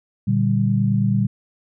sine chord, G minor, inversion first, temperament just, 117.6 / 147 / 196 Hz, Bb2 / D3 / G3, +16 / +2 / 0 cents, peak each -19 / -23 / -19 dBFS, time 0.27-1.27 s, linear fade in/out 10 ms, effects none

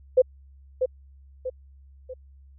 sine tone with echo, 511 Hz, C5, 41 cents flat, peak -12 dBFS, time 0.17-0.22 s, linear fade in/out 10 ms, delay 640 ms, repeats 3, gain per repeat -7 dB, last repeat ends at 2.14 s, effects added 68 Hz sine -48 dBFS peak until 2.58 s

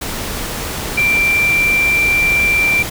sine tone in noise, 2356 Hz, D7, 5 cents sharp, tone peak -11 dBFS, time 0.97-2.83 s, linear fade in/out 10 ms, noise pink, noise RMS -23 dBFS, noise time 0.01-2.9 s, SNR +9 dB, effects none

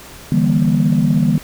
sine chord, E half-diminished seventh, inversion third, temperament just, 148.33 / 164.81 / 197.78 / 237.3 Hz, D3 / E3 / G3 / Bb3, +18 / 0 / +16 / +31 cents, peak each -16 dBFS, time 0.32-1.38 s, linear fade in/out 2 ms, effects tanh soft clip ceiling -4 dBFS + pink hiss -37 dBFS RMS until 1.43 s

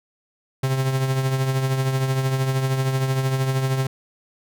45% pulse tone with tremolo, 132.7 Hz, C3, 25 cents sharp, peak -17 dBFS, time 0.63-3.87 s, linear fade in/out 5 ms, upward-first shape triangle, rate 13 Hz, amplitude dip 55%, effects none

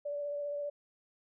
sine tone with vibrato, 579 Hz, D5, 25 cents flat, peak -34 dBFS, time 0.05-0.7 s, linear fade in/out 10 ms, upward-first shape triangle, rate 15 Hz, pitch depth 19 cents each way, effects none

